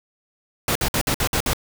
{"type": "noise bursts", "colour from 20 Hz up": "pink", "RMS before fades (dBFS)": -21, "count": 7, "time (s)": [0.68, 1.534], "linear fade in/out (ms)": 2, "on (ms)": 74, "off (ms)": 56, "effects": []}